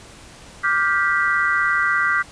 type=chord; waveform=sine; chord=G dominant seventh; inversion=second; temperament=just; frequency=1176 / 1411.2 / 1568 / 1960 Hz; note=D6 / F6 / G6 / B6; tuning=+2 / +18 / 0 / -14 cents; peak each=-22 / -22 / -21 / -22 dBFS; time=0.63-2.23 s; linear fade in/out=20 ms; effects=pink hiss -43 dBFS RMS until 2.31 s + resampled to 22050 Hz